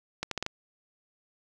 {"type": "accelerating click train", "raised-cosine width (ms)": 0.2, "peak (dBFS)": -14, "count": 5, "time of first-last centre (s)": [0.23, 0.464], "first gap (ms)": 83, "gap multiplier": 0.77, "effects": []}